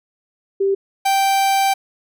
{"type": "tone pair in turn", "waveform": ["sine", "45% pulse"], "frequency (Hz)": [392, 781.7], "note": ["G4", "G5"], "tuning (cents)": [0, -5], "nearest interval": "octave", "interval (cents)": 1195, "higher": "second", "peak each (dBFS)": -14, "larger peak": "neither", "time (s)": [[0.6, 0.75], [1.05, 1.74]], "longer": "second", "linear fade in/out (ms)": 10, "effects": []}